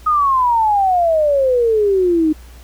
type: exponential sweep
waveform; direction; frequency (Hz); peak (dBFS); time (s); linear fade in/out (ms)
sine; down; 1262 to 303.9; -11; 0.06-2.33; 10
effects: added 60 Hz sine -37 dBFS peak until 2.63 s + pink hiss -46 dBFS RMS until 2.63 s